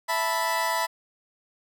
30% pulse chord, E suspended fourth, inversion none, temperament equal, 659.3 / 880 / 987.8 Hz, E5 / A5 / B5, 0 / 0 / 0 cents, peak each -28 / -28 / -23 dBFS, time 0.08-0.87 s, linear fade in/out 20 ms, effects none

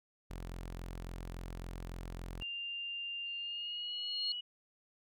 sawtooth tone, 43.58 Hz, F1, 3 cents flat, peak -38 dBFS, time 0.3-2.43 s, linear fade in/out 10 ms
sine tone with pitch glide, 2794 to 2924 Hz, F7 to F#7, 0 to -21 cents, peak -38 dBFS, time 2.41-4.41 s, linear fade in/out 10 ms, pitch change +79 cents, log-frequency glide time 3.38-3.95 s
sine tone with exponential growth, 4276 Hz, C8, 37 cents sharp, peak -32 dBFS, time 3.26-4.32 s, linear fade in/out 2 ms, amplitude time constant 230 ms
effects none

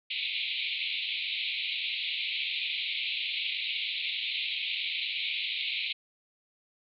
pink band-pass noise, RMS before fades -33 dBFS, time 0.1-5.93 s, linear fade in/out 10 ms, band 2200 to 4100 Hz, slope 96 dB/octave, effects none

